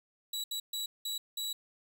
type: tone bursts at uneven times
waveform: sawtooth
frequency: 3910 Hz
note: B7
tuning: 18 cents flat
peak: -31 dBFS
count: 5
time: 0.33-0.44 / 0.51-0.6 / 0.73-0.86 / 1.05-1.18 / 1.37-1.53 s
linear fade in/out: 5 ms
effects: none